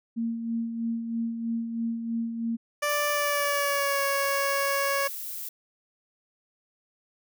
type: tone with tremolo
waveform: sine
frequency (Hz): 230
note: A#3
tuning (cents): -23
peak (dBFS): -25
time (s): 0.16-2.57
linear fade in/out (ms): 20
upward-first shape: sine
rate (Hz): 3.1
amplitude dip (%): 50
type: tone with pitch glide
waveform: 15% pulse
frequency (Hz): 587.3 to 555.6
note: D5 to C#5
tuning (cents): 0 to +4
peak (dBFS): -18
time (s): 2.82-5.08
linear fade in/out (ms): 10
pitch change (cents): -96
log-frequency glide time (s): 3.11-4.03
type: noise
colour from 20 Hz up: violet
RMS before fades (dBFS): -36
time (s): 2.89-5.49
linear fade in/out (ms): 5
effects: none